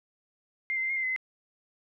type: tone with pitch steps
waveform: sine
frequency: 2107 / 2068 / 2085 / 2139 / 2086 / 2038 / 2053 Hz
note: C7 / C7 / C7 / C7 / C7 / C7 / C7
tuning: +12 / -21 / -7 / +38 / -6 / -46 / -33 cents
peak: -27 dBFS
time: 0.7-1.162 s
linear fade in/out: 0 ms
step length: 66 ms
effects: none